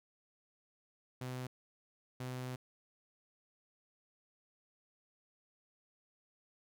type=tone bursts at uneven times; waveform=sawtooth; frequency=127.1 Hz; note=C3; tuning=50 cents flat; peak=-36 dBFS; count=2; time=1.21-1.47 / 2.2-2.56 s; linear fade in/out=5 ms; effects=none